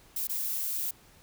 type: noise with dropouts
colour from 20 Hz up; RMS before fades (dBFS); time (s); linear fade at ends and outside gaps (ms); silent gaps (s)
violet; -32; 0.16-0.91; 5; 0.272-0.293
effects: pink hiss -58 dBFS RMS until 1.22 s